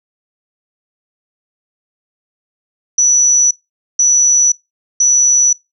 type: tone bursts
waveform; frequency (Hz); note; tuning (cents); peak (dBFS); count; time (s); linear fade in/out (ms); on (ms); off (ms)
sine; 5920; F#8; 0; -7; 3; 2.98-5.53; 5; 530; 480
effects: noise-tail reverb RT60 0.2 s tail -22 dB re dry